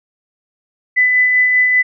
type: tone with tremolo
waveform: sine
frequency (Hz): 2000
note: B6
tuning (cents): +21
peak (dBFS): -8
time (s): 0.96-1.83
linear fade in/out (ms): 20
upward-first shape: sine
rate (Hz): 5.1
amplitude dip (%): 30
effects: none